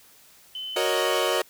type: tone with pitch glide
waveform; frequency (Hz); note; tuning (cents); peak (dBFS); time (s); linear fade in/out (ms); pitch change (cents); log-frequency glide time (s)
sine; 3043 to 3015; F#7 to F#7; +48 to +32; -31; 0.55-1.4; 2; -16; 0.67-1.08
type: chord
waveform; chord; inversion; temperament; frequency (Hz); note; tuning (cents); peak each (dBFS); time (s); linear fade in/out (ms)
sawtooth; D# minor seventh; first; equal; 370 / 466.2 / 554.4 / 622.3; F#4 / A#4 / C#5 / D#5; 0 / 0 / 0 / 0; -24; 0.76-1.42; 5
effects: white hiss -54 dBFS RMS until 1.49 s